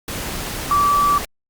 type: tone in noise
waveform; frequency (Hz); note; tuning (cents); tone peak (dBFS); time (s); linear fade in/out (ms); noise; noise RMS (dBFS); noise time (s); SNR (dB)
sine; 1157; D6; -26; -13; 0.71-1.18; 2; pink; -27; 0.08-1.25; +11
effects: Opus 48 kbps